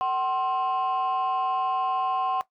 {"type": "tone pair together", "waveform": "sine", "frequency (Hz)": [757, 1056.2], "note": ["F#5", "C6"], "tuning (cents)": [39, 16], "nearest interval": "tritone", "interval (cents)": 577, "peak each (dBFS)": -24, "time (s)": [0.01, 2.41], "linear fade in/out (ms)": 0, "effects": ["noise-tail reverb RT60 0.1 s tail -18 dB re dry", "tanh soft clip ceiling -20 dBFS"]}